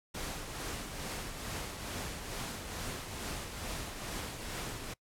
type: noise with tremolo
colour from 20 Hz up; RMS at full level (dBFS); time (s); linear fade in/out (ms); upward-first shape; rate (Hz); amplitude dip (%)
pink; -38; 0.14-4.94; 10; triangle; 2.3; 50
effects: noise-tail reverb RT60 0.1 s tail -23 dB re dry + low-pass 12000 Hz 12 dB/octave